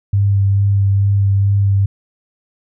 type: tone with vibrato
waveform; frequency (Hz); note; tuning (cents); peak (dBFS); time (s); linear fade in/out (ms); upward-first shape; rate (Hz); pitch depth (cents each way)
sine; 99.4; G2; +25; -10; 0.13-1.86; 5; sine; 2.3; 16
effects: none